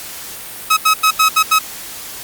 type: tone bursts at uneven times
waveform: sawtooth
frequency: 1278 Hz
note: D#6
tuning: 46 cents sharp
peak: -5 dBFS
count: 6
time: 0.7-0.77 / 0.85-0.94 / 1.03-1.11 / 1.19-1.29 / 1.36-1.43 / 1.51-1.59 s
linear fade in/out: 10 ms
effects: white hiss -30 dBFS RMS until 2.23 s + Opus 48 kbps